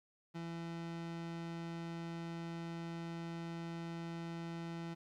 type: tone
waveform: 30% pulse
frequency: 167.5 Hz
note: E3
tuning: 28 cents sharp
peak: -39 dBFS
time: 0.34-4.95 s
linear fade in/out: 20 ms
effects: low-pass 5000 Hz 12 dB/octave + 12-bit